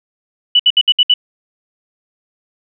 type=tone bursts; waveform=sine; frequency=2960 Hz; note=F#7; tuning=in tune; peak=-6 dBFS; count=6; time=0.55-1.14 s; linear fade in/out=5 ms; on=45 ms; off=64 ms; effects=none